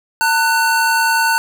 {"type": "tone pair together", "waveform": "square", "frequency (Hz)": [905, 1484.7], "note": ["A5", "F#6"], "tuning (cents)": [48, 6], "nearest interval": "major sixth", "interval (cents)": 858, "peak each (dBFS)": -16, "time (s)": [0.21, 1.38], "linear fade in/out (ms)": 0, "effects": []}